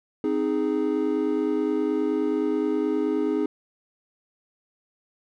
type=chord; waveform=triangle; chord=Ab major; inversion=first; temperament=equal; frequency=261.6 / 311.1 / 415.3 Hz; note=C4 / Eb4 / Ab4; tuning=0 / 0 / 0 cents; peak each=-26 / -23 / -24 dBFS; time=0.24-3.46 s; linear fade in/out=2 ms; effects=none